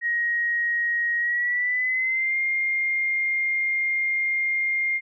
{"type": "tone with pitch glide", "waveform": "sine", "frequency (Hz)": [1886, 2117], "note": ["A#6", "C7"], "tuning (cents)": [20, 20], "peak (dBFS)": -21, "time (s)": [0.01, 5.01], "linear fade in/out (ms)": 50, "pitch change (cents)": 200, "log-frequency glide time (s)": [1.18, 2.37], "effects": []}